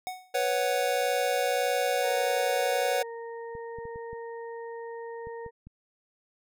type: tone with exponential decay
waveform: square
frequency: 740 Hz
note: F#5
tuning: in tune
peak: -30 dBFS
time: 0.07-0.36 s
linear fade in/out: 0 ms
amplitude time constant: 62 ms
type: chord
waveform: square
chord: B suspended second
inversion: none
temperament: just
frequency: 493.9 / 555.6 / 740.8 Hz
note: B4 / C#5 / F#5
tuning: 0 / +4 / +2 cents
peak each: -30 dBFS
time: 0.34-3.03 s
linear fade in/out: 10 ms
type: harmonic tone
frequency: 463 Hz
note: A#4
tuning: 12 cents flat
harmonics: 1 / 2 / 4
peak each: -37 / -43 / -49 dBFS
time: 2.01-5.51 s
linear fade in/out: 50 ms
type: clicks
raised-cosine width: 5 ms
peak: -34 dBFS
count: 8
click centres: 3.552 / 3.786 / 3.854 / 3.959 / 4.131 / 5.271 / 5.463 / 5.67 s
effects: none